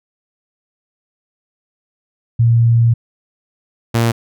sine / sawtooth tone pair in turn, 116.54 / 115.89 Hz, A#2 / A#2, 0 / -10 cents, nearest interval unison, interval 10 cents, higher first, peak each -8 dBFS, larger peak neither, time 2.39-2.94 / 3.94-4.12 s, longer first, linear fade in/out 10 ms, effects none

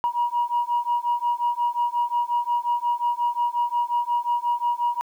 sine beating tone pair, 955 / 960.6 Hz, A#5 / B5, +42 / -48 cents, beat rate 5.6 Hz, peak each -23 dBFS, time 0.04-5.01 s, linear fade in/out 0 ms, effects tanh soft clip ceiling -15 dBFS + 9-bit

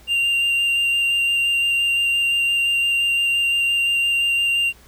triangle tone with vibrato, 2781 Hz, F7, 8 cents flat, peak -15 dBFS, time 0.07-4.73 s, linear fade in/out 50 ms, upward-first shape square, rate 5.8 Hz, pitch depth 8 cents each way, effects added 60 Hz sine -49 dBFS peak until 4.87 s + pink hiss -50 dBFS RMS until 4.87 s

